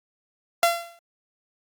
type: tone with exponential decay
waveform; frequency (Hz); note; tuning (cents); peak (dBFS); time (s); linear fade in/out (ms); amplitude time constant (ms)
sawtooth; 683; F5; -39; -10; 0.63-0.99; 1; 77
effects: Opus 48 kbps